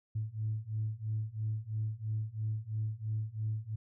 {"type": "beating tone pair", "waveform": "sine", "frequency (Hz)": [107.3, 110.3], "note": ["A2", "A2"], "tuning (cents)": [-43, 5], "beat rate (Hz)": 3, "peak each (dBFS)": [-36, -35], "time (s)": [0.15, 3.76], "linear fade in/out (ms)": 10, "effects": ["tanh soft clip ceiling -25 dBFS"]}